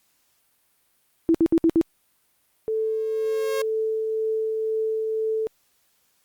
sine tone bursts, 329.3 Hz, E4, 2 cents flat, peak -14 dBFS, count 5, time 1.29-1.813 s, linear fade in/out 0 ms, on 55 ms, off 62 ms
sine tone with tremolo, 440 Hz, A4, in tune, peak -21 dBFS, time 2.68-5.47 s, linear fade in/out 0 ms, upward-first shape triangle, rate 2 Hz, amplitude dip 25%
sawtooth tone with exponential growth, 540 Hz, C#5, 45 cents flat, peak -21 dBFS, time 2.74-3.62 s, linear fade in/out 5 ms, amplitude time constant 190 ms
effects white hiss -66 dBFS RMS until 6.24 s + Opus 48 kbps

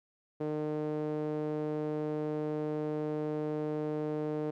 sawtooth tone with band-pass filter, 152 Hz, D#3, 40 cents flat, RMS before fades -34 dBFS, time 0.4-4.51 s, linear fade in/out 10 ms, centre 420 Hz, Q 2.3, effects none

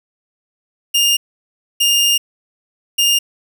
sawtooth tone bursts at uneven times, 2819 Hz, F7, 16 cents sharp, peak -8 dBFS, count 3, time 0.94-1.17 / 1.8-2.18 / 2.98-3.19 s, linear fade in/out 10 ms, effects none

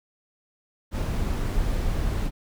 brown noise, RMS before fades -25 dBFS, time 0.91-2.31 s, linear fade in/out 50 ms, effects none

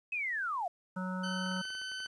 sine linear sweep, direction down, 2590 to 659.3 Hz, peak -32 dBFS, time 0.12-0.68 s, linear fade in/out 5 ms
harmonic tone, 185 Hz, F#3, in tune, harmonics 1 / 3 / 5 / 7 / 8, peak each -35 / -45 / -45 / -44 / -45 dBFS, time 0.96-1.62 s, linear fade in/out 10 ms
20% pulse tone, 1520 Hz, F#6, 46 cents sharp, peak -33 dBFS, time 1.23-2.07 s, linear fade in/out 10 ms
clicks, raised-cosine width 0.5 ms, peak -39 dBFS, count 10, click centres 1.462 / 1.517 / 1.567 / 1.653 / 1.704 / 1.751 / 1.816 / 1.917 / 2.003 / 2.061 s
effects resampled to 22050 Hz + 11-bit

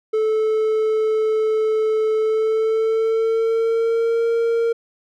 triangle tone with pitch glide, 436 to 461.9 Hz, A4 to A#4, -16 to -16 cents, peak -14 dBFS, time 0.13-4.73 s, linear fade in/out 10 ms, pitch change +100 cents, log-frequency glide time 2.17-4.26 s, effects none

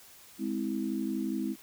sine chord, Ab augmented, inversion none, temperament just, 207.7 / 259.6 / 324.5 Hz, Ab3 / C4 / E4, 0 / -13 / -27 cents, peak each -34 dBFS, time 0.38-1.56 s, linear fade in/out 50 ms, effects white hiss -54 dBFS RMS until 1.62 s

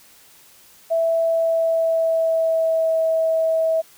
sine tone with pitch glide, 659.3 to 647.2 Hz, E5 to E5, 0 to -32 cents, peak -16 dBFS, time 0.9-3.82 s, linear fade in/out 20 ms, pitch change -32 cents, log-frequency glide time 1.21-3 s, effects white hiss -50 dBFS RMS until 3.97 s

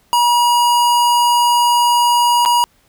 square tone with dropouts, 960 Hz, B5, 49 cents flat, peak -11 dBFS, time 0.13-2.64 s, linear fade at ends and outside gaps 0 ms, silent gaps 2.451-2.459 s, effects pink hiss -56 dBFS RMS until 2.88 s

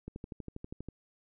click train, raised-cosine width 3 ms, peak -28 dBFS, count 11, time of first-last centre 0.08-0.886 s, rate 12.4 Hz, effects none

